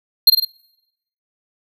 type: tone with echo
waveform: square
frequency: 4200 Hz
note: C8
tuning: 6 cents sharp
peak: -5 dBFS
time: 0.27-0.3 s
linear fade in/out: 5 ms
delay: 50 ms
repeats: 3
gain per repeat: -4 dB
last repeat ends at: 0.45 s
effects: noise-tail reverb RT60 0.8 s tail -24 dB re dry